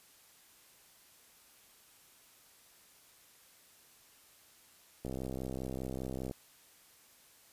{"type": "click train", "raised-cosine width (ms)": 2, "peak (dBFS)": -26, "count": 83, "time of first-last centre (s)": [5.05, 6.312], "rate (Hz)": 65, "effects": ["white hiss -62 dBFS RMS until 7.52 s", "resampled to 32000 Hz"]}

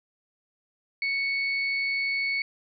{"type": "tone pair together", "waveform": "sine", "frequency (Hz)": [2217, 4428], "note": ["C#7", "C#8"], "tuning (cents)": [0, -3], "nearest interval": "octave", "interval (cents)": 1197, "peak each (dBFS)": [-25, -35], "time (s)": [1.02, 2.42], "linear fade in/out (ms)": 2, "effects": []}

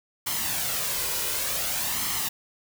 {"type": "noise with flanger", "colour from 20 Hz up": "white", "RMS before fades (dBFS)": -28, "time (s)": [0.26, 2.29], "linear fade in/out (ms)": 10, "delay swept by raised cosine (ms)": [0.95, 2.05], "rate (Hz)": 0.55, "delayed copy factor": 0.5, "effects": []}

